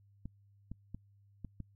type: clicks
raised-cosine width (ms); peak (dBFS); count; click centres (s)
5; -30; 5; 0.256 / 0.716 / 0.946 / 1.447 / 1.603
effects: noise-tail reverb RT60 0.1 s tail -26 dB re dry + added 100 Hz sine -62 dBFS peak until 1.75 s